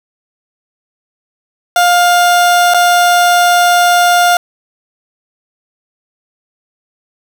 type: tone with dropouts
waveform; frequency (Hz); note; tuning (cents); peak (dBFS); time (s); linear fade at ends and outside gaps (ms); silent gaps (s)
30% pulse; 705; F5; +16; -4; 1.76-4.37; 2; 2.738-2.744
effects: none